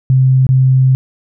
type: tone with dropouts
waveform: sine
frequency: 130.81 Hz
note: C3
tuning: in tune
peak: -6 dBFS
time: 0.1-0.95 s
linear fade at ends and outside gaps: 0 ms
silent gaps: 0.467-0.49 s
effects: none